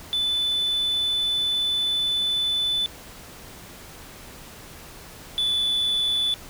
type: tone pair in turn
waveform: sine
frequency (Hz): 3500 / 3474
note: A7 / A7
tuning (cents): -10 / -23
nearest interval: unison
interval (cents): 13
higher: first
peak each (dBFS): -19 / -18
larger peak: second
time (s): 0.13-2.86 / 5.38-6.34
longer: first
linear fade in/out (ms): 0
effects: tanh soft clip ceiling -19 dBFS + pink hiss -43 dBFS RMS until 6.49 s